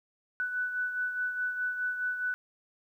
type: beating tone pair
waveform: sine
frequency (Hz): 1489 / 1493.8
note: F#6 / F#6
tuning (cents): +11 / +16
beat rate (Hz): 4.8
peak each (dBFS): -30 / -39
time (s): 0.4-2.34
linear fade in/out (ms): 0
effects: 11-bit